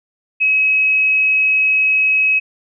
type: tone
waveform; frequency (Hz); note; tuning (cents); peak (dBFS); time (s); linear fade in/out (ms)
sine; 2556; D#7; +46; -11; 0.4-2.4; 20
effects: none